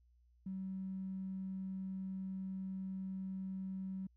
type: tone with tanh clipping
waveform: triangle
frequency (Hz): 190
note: F#3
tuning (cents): +46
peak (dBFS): -39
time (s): 0.46-4.07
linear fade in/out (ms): 5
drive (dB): 2
effects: added 60 Hz sine -66 dBFS peak until 4.16 s